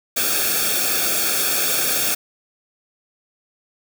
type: noise with comb filter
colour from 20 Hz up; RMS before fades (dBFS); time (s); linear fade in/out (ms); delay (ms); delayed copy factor
white; -20; 0.16-2.15; 10; 1; -0.85
effects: none